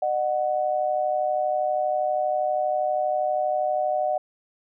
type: tone pair together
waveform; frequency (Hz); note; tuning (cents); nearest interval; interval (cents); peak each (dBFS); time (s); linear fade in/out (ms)
sine; 607.5 / 740; D#5 / F#5; -42 / 0; minor third; 342; -24; 0.02-4.18; 5
effects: none